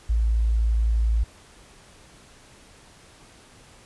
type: tone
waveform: sine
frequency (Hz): 55.9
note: A1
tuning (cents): +28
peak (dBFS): -18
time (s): 0.09-1.24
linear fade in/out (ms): 10
effects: pink hiss -51 dBFS RMS until 3.85 s + resampled to 24000 Hz